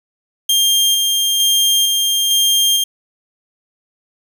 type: tone with tremolo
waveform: sawtooth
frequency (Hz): 3200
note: G7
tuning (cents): +35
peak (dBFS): -8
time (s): 0.49-2.84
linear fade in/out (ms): 5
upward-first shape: square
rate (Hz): 1.1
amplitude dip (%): 25
effects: none